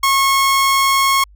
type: tone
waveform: sawtooth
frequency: 1090 Hz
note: C#6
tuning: 29 cents flat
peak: -8 dBFS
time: 0.03-1.24 s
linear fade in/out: 5 ms
effects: added 50 Hz sine -42 dBFS peak until 1.35 s